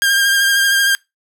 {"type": "tone with vibrato", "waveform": "sawtooth", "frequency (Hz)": 1605, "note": "G6", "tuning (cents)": 40, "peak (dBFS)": -8, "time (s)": [0.02, 0.95], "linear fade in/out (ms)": 0, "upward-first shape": "sine", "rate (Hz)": 13, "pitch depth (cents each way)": 21, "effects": ["noise-tail reverb RT60 0.2 s tail -24 dB re dry"]}